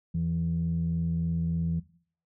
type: tone pair together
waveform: sine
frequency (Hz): 83.2 / 166.54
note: E2 / E3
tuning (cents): +17 / +18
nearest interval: octave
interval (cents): 1201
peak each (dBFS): -32 / -26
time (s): 0.14-1.8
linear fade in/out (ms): 10
effects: noise-tail reverb RT60 0.5 s tail -18 dB re dry + tanh soft clip ceiling -20 dBFS